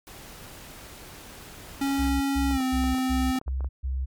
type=noise; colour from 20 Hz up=pink; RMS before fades=-44 dBFS; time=0.07-2.09 s; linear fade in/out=0 ms
type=tone with pitch glide; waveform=square; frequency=275.8 to 258.8 Hz; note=C#4 to C4; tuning=-9 to -19 cents; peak=-24 dBFS; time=1.81-3.39 s; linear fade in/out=5 ms; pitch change=-110 cents; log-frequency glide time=2.51-2.62 s
type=tone bursts; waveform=sine; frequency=65.5 Hz; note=C2; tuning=2 cents sharp; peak=-25 dBFS; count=6; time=1.98-4.06 s; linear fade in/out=20 ms; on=230 ms; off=140 ms
type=clicks; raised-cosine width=1 ms; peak=-28 dBFS; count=10; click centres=2.511 / 2.605 / 2.84 / 2.948 / 2.984 / 3.36 / 3.414 / 3.48 / 3.607 / 3.645 s
effects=MP3 96 kbps